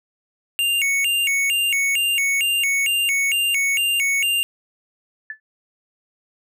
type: tone with vibrato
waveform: square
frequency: 2489 Hz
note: D#7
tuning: in tune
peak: -18 dBFS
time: 0.59-4.43 s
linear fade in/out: 0 ms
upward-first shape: square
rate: 2.2 Hz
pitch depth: 200 cents each way
type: tone with exponential decay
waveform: sine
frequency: 1744 Hz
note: A6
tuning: 16 cents flat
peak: -24 dBFS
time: 5.3-5.4 s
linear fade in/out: 2 ms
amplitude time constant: 20 ms
effects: none